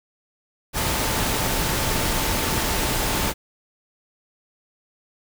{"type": "tone in noise", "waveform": "sine", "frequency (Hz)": 890, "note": "A5", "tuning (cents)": 20, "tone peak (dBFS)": -34, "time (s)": [0.73, 3.34], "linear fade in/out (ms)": 50, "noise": "pink", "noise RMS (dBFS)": -23, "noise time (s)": [0.73, 3.34], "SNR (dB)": -14, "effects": []}